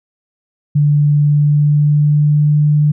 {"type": "tone with pitch glide", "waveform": "sine", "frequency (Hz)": [146.83, 149.05], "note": ["D3", "D3"], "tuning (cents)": [0, 26], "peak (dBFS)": -8, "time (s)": [0.75, 2.92], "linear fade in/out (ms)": 10, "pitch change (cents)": 26, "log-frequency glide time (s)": [1.22, 2.59], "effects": []}